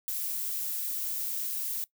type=noise; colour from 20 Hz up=violet; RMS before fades=-33 dBFS; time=0.08-1.84 s; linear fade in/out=0 ms; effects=noise-tail reverb RT60 0.1 s tail -20 dB re dry